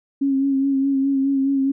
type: tone with vibrato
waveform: sine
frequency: 272.8 Hz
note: C#4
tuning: 28 cents flat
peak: -16 dBFS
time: 0.21-1.72 s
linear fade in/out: 10 ms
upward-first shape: sine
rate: 4.8 Hz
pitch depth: 30 cents each way
effects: none